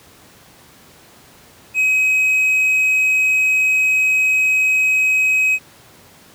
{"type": "tone", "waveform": "triangle", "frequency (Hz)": 2537, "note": "D#7", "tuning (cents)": 33, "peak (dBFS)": -11, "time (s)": [1.74, 5.59], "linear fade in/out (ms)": 50, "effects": ["pink hiss -46 dBFS RMS until 6.34 s", "high-pass 80 Hz 12 dB/octave"]}